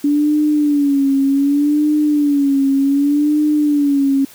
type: tone with vibrato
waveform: sine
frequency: 286.9 Hz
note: D4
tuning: 40 cents flat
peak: -11 dBFS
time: 0.04-4.25 s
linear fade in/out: 5 ms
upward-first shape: sine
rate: 0.66 Hz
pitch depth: 85 cents each way
effects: white hiss -42 dBFS RMS until 4.34 s